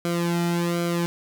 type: tone with flanger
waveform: sawtooth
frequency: 171.8 Hz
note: F3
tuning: 28 cents flat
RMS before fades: -24 dBFS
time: 0.05-1.06 s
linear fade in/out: 0 ms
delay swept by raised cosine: 1.1 to 1.83 ms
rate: 1.3 Hz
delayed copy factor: -0.85
effects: none